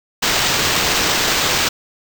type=noise with sample-and-hold; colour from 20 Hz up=white; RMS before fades=-17 dBFS; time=0.22-1.69 s; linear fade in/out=10 ms; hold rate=11025 Hz; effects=none